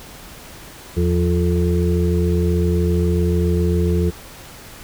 harmonic tone with a mistuned harmonic, 87.31 Hz, F2, in tune, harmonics 1 / 2 / 4 / 5, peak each -17 / -20 / -23 / -24 dBFS, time 0.96-4.11 s, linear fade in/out 20 ms, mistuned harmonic 1, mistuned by -120 cents, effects pink hiss -39 dBFS RMS until 4.83 s

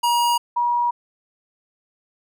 square / sine tone pair in turn, 953 / 959.1 Hz, A#5 / A#5, +38 / +49 cents, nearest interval unison, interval 11 cents, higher second, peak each -17 dBFS, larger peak neither, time 0.03-0.38 / 0.56-0.91 s, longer neither, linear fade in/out 10 ms, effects none

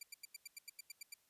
10% pulse tone bursts, 2349 Hz, D7, in tune, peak -37 dBFS, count 11, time 0.01-1.141 s, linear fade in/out 5 ms, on 21 ms, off 90 ms, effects white hiss -75 dBFS RMS until 1.29 s + resampled to 32000 Hz

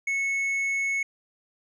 sine tone with tanh clipping, 2200 Hz, C#7, 14 cents flat, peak -25 dBFS, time 0.07-1.03 s, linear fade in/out 5 ms, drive 5 dB, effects none

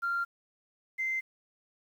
sine tone pair in turn, 1387 / 2078 Hz, F6 / C7, -12 / -12 cents, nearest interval perfect fifth, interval 700 cents, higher second, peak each -27 / -28 dBFS, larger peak first, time 0.02-0.25 / 0.98-1.21 s, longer neither, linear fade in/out 20 ms, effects tanh soft clip ceiling -24 dBFS + 10-bit

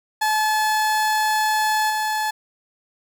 30% pulse tone with level steps, 861 Hz, A5, 38 cents flat, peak -15 / -18 dBFS, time 0.21-2.31 s, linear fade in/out 10 ms, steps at 1.89 s, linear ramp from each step 20 ms, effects none

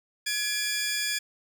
15% pulse tone pair together, 1688.6 / 2388 Hz, G#6 / D7, +28 / +28 cents, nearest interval tritone, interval 600 cents, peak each -23 dBFS, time 0.26-1.19 s, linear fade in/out 10 ms, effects none

